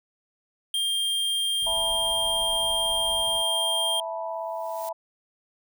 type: tone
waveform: square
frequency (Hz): 3198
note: G7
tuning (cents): +34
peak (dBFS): -24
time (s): 0.74-4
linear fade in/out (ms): 2
type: noise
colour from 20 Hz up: brown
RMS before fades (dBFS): -44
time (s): 1.62-3.42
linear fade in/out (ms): 5
type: chord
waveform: sine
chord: E suspended fourth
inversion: none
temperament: equal with one note detuned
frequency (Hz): 659.3 / 880 / 977.5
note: E5 / A5 / B5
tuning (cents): 0 / 0 / -18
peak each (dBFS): -31 / -35 / -35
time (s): 1.66-4.93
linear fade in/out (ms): 10
type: noise with exponential growth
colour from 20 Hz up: blue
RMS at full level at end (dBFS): -39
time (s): 4.24-4.89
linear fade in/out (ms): 2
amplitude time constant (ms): 140
effects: none